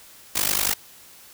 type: noise with amplitude modulation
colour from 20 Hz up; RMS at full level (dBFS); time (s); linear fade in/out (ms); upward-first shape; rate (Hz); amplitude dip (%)
white; -19; 0.35-0.74; 10; sine; 50.4; 90
effects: white hiss -48 dBFS RMS until 1.33 s